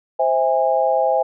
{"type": "chord", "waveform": "sine", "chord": "C augmented", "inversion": "none", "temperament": "just", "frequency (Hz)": [523.3, 654.1, 817.6], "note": ["C5", "E5", "G#5"], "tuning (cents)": [0, -14, -27], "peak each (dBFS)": -19, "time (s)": [0.19, 1.23], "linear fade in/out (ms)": 10, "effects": []}